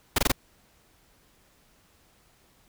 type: noise bursts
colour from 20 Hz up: pink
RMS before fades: -21 dBFS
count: 4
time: 0.16-0.319 s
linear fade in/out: 5 ms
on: 24 ms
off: 21 ms
effects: pink hiss -62 dBFS RMS until 2.68 s